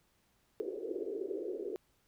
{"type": "band-pass noise", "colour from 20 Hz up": "pink", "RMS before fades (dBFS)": -39, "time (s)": [0.6, 1.76], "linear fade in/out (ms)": 0, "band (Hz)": [350, 460], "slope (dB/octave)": 48, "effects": ["pink hiss -73 dBFS RMS until 2.07 s"]}